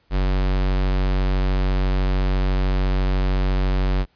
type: tone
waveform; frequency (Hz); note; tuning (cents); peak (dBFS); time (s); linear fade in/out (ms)
square; 46.96; F#1; +26; -18; 0.1-4.06; 50
effects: pink hiss -63 dBFS RMS until 4.15 s + resampled to 11025 Hz